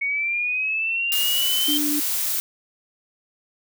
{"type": "linear sweep", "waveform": "sine", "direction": "up", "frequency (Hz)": [2217, 3144], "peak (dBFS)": -21, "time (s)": [0.01, 1.78], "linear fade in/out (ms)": 10}
{"type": "noise", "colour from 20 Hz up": "blue", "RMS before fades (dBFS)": -24, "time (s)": [1.12, 2.4], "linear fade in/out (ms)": 0}
{"type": "tone", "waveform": "sine", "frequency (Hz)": 295.7, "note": "D4", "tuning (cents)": 12, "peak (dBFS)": -23, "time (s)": [1.68, 2], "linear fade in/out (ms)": 5}
{"effects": []}